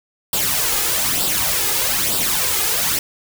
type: noise with flanger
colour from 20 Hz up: white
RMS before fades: -19 dBFS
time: 0.33-2.99 s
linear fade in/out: 2 ms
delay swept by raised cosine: 0.23 to 2.43 ms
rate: 1.1 Hz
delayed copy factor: +0.6
effects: none